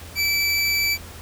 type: tone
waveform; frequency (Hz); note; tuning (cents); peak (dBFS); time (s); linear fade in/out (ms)
25% pulse; 2316; D7; -25; -15; 0.15-0.98; 50
effects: added 83 Hz sine -40 dBFS peak until 1.21 s + pink hiss -41 dBFS RMS until 1.21 s